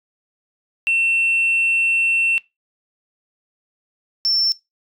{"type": "tone pair in turn", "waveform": "sine", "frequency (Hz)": [2700, 5388], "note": ["E7", "E8"], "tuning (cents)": [41, 37], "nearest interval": "octave", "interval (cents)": 1196, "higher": "second", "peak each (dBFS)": -14, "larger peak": "neither", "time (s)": [[0.87, 2.38], [4.25, 4.52]], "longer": "first", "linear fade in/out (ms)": 0, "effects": ["noise-tail reverb RT60 0.2 s tail -21 dB re dry", "tanh soft clip ceiling -12 dBFS"]}